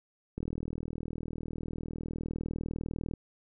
click train, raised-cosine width 3 ms, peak -23 dBFS, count 111, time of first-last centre 0.38-3.137 s, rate 39.9 Hz, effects none

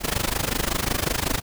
pink noise with amplitude modulation, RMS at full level -21 dBFS, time 0-1.42 s, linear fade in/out 50 ms, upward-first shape sine, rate 25.4 Hz, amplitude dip 90%, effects none

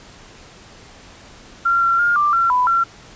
sine tone with pitch steps, 1377 / 1366 / 1413 / 1181 / 1362 / 996 / 1363 Hz, F6 / F6 / F6 / D6 / F6 / B5 / F6, -25 / -39 / +20 / +9 / -44 / +14 / -43 cents, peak -13 dBFS, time 1.65-2.84 s, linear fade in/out 10 ms, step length 170 ms, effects pink hiss -43 dBFS RMS until 3.15 s + resampled to 16000 Hz

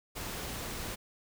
pink noise, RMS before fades -39 dBFS, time 0.15-0.96 s, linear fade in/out 20 ms, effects none

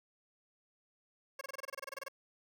15% pulse tone bursts, 546 Hz, C#5, 26 cents flat, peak -34 dBFS, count 15, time 1.39-2.084 s, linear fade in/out 5 ms, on 22 ms, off 26 ms, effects none

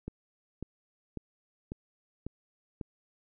click train, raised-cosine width 3 ms, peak -24 dBFS, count 6, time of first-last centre 0.08-2.812 s, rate 1.83 Hz, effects none

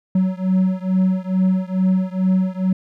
triangle beating tone pair, 185.9 / 188.2 Hz, F#3 / F#3, +8 / +30 cents, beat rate 2.3 Hz, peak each -16 / -17 dBFS, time 0.15-2.73 s, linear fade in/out 5 ms, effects none

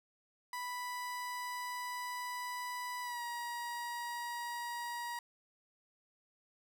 30% pulse tone with pitch glide, 987.8 to 953.1 Hz, B5 to A#5, 0 to +38 cents, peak -36 dBFS, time 0.53-5.19 s, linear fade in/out 2 ms, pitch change -62 cents, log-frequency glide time 3.02-3.22 s, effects none

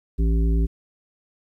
harmonic tone, 55.7 Hz, A1, 22 cents sharp, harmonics 1 / 3 / 5 / 7, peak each -17 / -27 / -31 / -34 dBFS, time 0.18-0.67 s, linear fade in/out 20 ms, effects 10-bit

